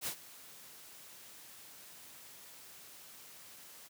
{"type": "noise with ADSR envelope", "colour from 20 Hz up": "white", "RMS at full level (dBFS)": -36, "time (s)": [0.01, 3.89], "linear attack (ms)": 54, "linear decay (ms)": 88, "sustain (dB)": -18, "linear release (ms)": 29, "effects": ["high-pass 80 Hz 12 dB/octave"]}